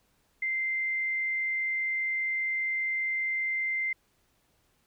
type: tone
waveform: sine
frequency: 2085 Hz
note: C7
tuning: 7 cents flat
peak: -27 dBFS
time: 0.42-3.93 s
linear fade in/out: 5 ms
effects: pink hiss -70 dBFS RMS until 4.86 s